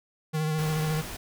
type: tone with vibrato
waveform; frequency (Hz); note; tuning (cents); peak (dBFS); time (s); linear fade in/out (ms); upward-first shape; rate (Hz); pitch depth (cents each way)
square; 155.56; D#3; 0; -26; 0.33-1.02; 20; triangle; 14; 34
type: noise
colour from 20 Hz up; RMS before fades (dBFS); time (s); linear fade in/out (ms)
pink; -38; 0.58-1.17; 10
effects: none